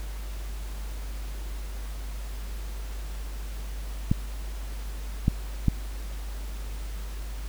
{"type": "clicks", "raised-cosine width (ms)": 5, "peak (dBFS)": -8, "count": 3, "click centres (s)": [4.115, 5.281, 5.683], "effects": ["added 50 Hz sine -32 dBFS peak until 7.48 s", "pink hiss -46 dBFS RMS until 7.48 s"]}